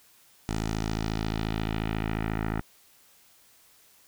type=tone with low-pass filter sweep; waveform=10% pulse; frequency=54.2 Hz; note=A1; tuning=25 cents flat; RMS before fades=-30 dBFS; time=0.49-2.61 s; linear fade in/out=0 ms; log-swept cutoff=8000 to 1700 Hz; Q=1.6; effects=white hiss -59 dBFS RMS until 4.07 s